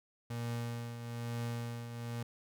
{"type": "tone with tremolo", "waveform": "35% pulse", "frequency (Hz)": 118.1, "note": "A#2", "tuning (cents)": 23, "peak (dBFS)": -33, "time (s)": [0.3, 2.23], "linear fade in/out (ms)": 5, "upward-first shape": "triangle", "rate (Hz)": 1.1, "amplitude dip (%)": 60, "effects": []}